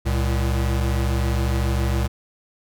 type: tone pair together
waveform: square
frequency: 66.9 / 113.93 Hz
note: C2 / A#2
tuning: +39 / -39 cents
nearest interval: major sixth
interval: 922 cents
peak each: -21 / -25 dBFS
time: 0.05-2.08 s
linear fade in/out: 20 ms
effects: none